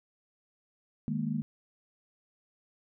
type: chord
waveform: sine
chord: D# suspended fourth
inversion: none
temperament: equal with one note detuned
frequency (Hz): 154.94 / 207.7 / 233.1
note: D#3 / G#3 / A#3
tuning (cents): -7 / 0 / 0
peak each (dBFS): -34 / -34 / -33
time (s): 1.08-1.42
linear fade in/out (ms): 0
effects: none